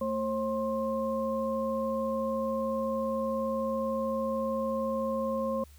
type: tone cluster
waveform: sine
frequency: 223.3 / 537 / 1059 Hz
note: A3 / C5 / C6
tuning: +26 / +45 / +21 cents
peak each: -33 / -30 / -36 dBFS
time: 0.01-5.64 s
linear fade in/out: 5 ms
effects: added 72 Hz sine -51 dBFS peak until 5.78 s + white hiss -61 dBFS RMS until 5.78 s